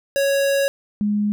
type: tone pair in turn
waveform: square / sine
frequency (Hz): 554.4 / 207.7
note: C#5 / G#3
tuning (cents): 0 / 0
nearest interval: octave + perfect fourth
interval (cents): 1700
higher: first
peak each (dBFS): -17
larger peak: neither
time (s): 0.16-0.68 / 1.01-1.32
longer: first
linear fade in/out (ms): 0
effects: none